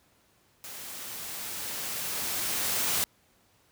white noise with level ramp, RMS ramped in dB -42 to -27 dBFS, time 0.64-3.04 s, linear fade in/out 0 ms, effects pink hiss -65 dBFS RMS until 3.71 s + high-pass 60 Hz 12 dB/octave

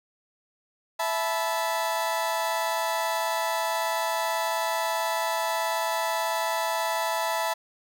35% pulse chord, E suspended fourth, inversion none, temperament equal with one note detuned, 659.3 / 869.4 / 987.8 Hz, E5 / A5 / B5, 0 / -21 / 0 cents, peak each -28 dBFS, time 0.99-7.54 s, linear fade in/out 10 ms, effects none

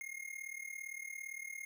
square tone with amplitude modulation, 2139 Hz, C7, 38 cents sharp, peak -40 dBFS, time 0.01-1.65 s, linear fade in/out 0 ms, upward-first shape sine, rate 37.6 Hz, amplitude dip 85%, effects none

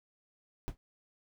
brown noise with exponential decay, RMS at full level -32 dBFS, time 0.68-0.77 s, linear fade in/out 0 ms, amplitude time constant 19 ms, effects none

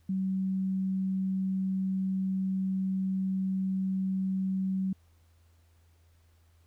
sine tone, 190 Hz, F#3, 46 cents sharp, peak -27 dBFS, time 0.09-4.93 s, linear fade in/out 5 ms, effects added 83 Hz sine -60 dBFS peak until 6.66 s + pink hiss -71 dBFS RMS until 6.66 s

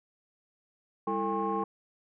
sine tone cluster, 200.3 / 332.4 / 444.8 / 805 / 1080 Hz, G3 / E4 / A4 / G5 / C#6, +38 / +15 / +19 / +46 / -45 cents, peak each -35 / -35 / -33 / -33 / -32 dBFS, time 1.07-1.64 s, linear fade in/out 5 ms, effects tanh soft clip ceiling -20 dBFS

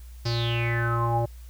square tone with low-pass filter sweep, 117.4 Hz, A#2, 13 cents sharp, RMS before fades -25 dBFS, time 0.25-1.26 s, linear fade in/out 10 ms, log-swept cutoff 5100 to 670 Hz, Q 8.9, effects added 60 Hz sine -40 dBFS peak until 1.49 s + white hiss -57 dBFS RMS until 1.49 s

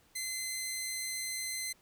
10% pulse tone, 2058 Hz, C7, 29 cents flat, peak -26 dBFS, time 0.15-1.73 s, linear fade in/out 10 ms, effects pink hiss -66 dBFS RMS until 1.81 s

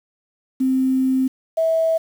sine tone pair in turn, 261.6 / 650.5 Hz, C4 / E5, 0 / -23 cents, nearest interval octave + major third, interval 1577 cents, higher second, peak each -15 dBFS, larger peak neither, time 0.6-1.28 / 1.57-1.98 s, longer first, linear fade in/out 10 ms, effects 7-bit

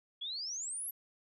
sine exponential sweep, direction up, 3275 to 11920 Hz, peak -37 dBFS, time 0.21-0.91 s, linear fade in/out 10 ms, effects none

